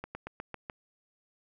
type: slowing click train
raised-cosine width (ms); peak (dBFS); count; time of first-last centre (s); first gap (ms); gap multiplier
0.5; -23; 6; 0.04-0.698; 110; 1.09
effects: none